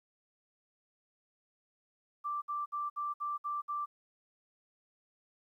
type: tone bursts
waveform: sine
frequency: 1174.7 Hz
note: D6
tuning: in tune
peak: -33 dBFS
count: 7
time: 2.24-3.86 s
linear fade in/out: 20 ms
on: 180 ms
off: 60 ms
effects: 12-bit